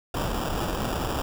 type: noise with sample-and-hold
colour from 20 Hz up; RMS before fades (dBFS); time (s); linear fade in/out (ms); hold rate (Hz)
pink; -28; 0.14-1.22; 5; 2100
effects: none